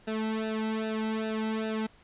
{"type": "tone with flanger", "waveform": "sawtooth", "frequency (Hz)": 219.3, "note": "A3", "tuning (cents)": -6, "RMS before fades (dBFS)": -31, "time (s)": [0.07, 1.87], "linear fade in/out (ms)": 10, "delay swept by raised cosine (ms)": [0.92, 1.76], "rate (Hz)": 2.5, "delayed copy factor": -0.9, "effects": ["pink hiss -59 dBFS RMS until 2.03 s", "resampled to 8000 Hz"]}